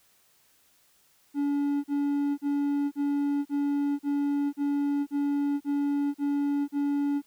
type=tone bursts; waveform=triangle; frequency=285.5 Hz; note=D4; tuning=49 cents flat; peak=-22 dBFS; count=11; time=1.34-7.22 s; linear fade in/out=50 ms; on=500 ms; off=38 ms; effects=white hiss -64 dBFS RMS until 7.26 s